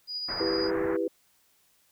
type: tone with tremolo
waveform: sine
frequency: 4909 Hz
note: D#8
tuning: 24 cents flat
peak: -30 dBFS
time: 0.07-0.71 s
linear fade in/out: 50 ms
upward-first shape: sine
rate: 13 Hz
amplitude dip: 30%
type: low-pass noise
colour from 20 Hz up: white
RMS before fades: -37 dBFS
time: 0.28-0.97 s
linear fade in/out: 10 ms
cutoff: 1900 Hz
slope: 48 dB/octave
type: chord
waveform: sine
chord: E minor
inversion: none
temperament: just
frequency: 329.6 / 395.6 / 494.4 Hz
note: E4 / G4 / B4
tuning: 0 / +16 / +2 cents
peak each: -30 dBFS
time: 0.4-1.08 s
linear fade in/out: 5 ms
effects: white hiss -66 dBFS RMS until 1.91 s